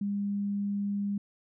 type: tone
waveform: sine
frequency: 201.9 Hz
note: G#3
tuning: 49 cents flat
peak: -28 dBFS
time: 0.01-1.18 s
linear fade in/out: 5 ms
effects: none